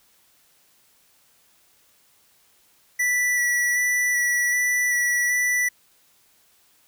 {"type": "tone with vibrato", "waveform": "square", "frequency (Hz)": 1959, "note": "B6", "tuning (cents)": -15, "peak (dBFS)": -20, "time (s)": [2.99, 5.69], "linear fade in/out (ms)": 10, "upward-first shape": "square", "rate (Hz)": 1.3, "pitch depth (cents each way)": 11, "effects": ["white hiss -60 dBFS RMS until 6.87 s"]}